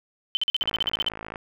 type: tone bursts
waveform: sine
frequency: 3067 Hz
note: G7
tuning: 38 cents flat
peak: -20 dBFS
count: 12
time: 0.35-1.085 s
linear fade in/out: 0 ms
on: 20 ms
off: 45 ms
type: click train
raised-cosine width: 0.5 ms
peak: -20 dBFS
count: 41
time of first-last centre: 0.62-1.358 s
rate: 54.2 Hz
effects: none